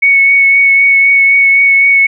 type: tone with vibrato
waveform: sine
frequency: 2217 Hz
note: C#7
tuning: in tune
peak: -4 dBFS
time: 0.02-2.07 s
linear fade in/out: 10 ms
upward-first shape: triangle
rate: 3.9 Hz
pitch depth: 16 cents each way
effects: none